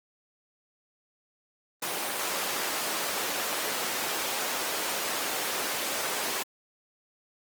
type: high-pass noise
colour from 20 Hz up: pink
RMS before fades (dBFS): -31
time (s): 1.82-6.43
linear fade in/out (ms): 5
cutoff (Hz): 450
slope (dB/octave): 12
effects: Opus 24 kbps